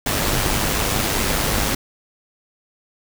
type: noise with amplitude modulation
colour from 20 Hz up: pink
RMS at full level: -18 dBFS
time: 0.06-1.75 s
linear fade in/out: 5 ms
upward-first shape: sine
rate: 100 Hz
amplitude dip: 50%
effects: none